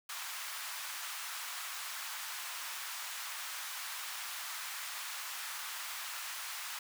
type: high-pass noise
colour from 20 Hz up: pink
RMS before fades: -42 dBFS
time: 0.09-6.79 s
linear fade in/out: 5 ms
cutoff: 1000 Hz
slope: 24 dB/octave
effects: none